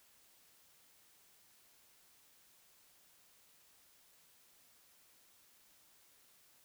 silence, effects white hiss -67 dBFS RMS until 6.64 s

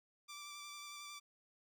10% pulse tone with vibrato, 1172 Hz, D6, 4 cents flat, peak -40 dBFS, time 0.28-1.2 s, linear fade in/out 20 ms, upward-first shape square, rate 11 Hz, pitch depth 14 cents each way, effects none

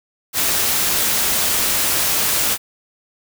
white noise, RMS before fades -18 dBFS, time 0.33-2.58 s, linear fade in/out 50 ms, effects none

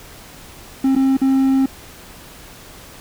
triangle tone with dropouts, 267.2 Hz, C4, 36 cents sharp, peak -10 dBFS, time 0.84-1.66 s, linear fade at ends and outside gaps 5 ms, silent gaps 0.953-0.961 / 1.17-1.215 s, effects pink hiss -40 dBFS RMS until 3 s

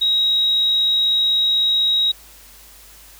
sine tone, 3811 Hz, A#7, 38 cents sharp, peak -14 dBFS, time 0.01-2.12 s, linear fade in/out 10 ms, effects added 50 Hz sine -49 dBFS peak until 3.19 s + white hiss -45 dBFS RMS until 3.19 s

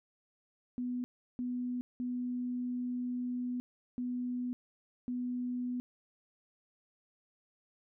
sine tone bursts at uneven times, 247.4 Hz, B3, 3 cents sharp, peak -33 dBFS, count 5, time 0.78-1.04 / 1.39-1.81 / 2-3.6 / 3.98-4.53 / 5.08-5.8 s, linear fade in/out 0 ms, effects none

